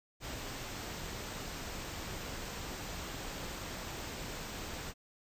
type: band-stop noise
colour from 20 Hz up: pink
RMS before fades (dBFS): -42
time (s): 0.2-4.94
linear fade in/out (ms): 50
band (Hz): 8600 to 13000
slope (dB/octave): 96
effects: resampled to 32000 Hz